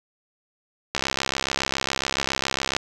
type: click train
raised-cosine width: 0.2 ms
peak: -5 dBFS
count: 123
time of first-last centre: 0.95-2.765 s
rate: 67.2 Hz
effects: none